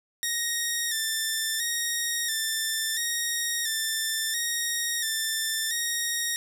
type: tone with vibrato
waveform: 10% pulse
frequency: 1824 Hz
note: A#6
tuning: 38 cents flat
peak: -17 dBFS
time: 0.23-6.36 s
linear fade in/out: 0 ms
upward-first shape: square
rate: 0.73 Hz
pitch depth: 46 cents each way
effects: 9-bit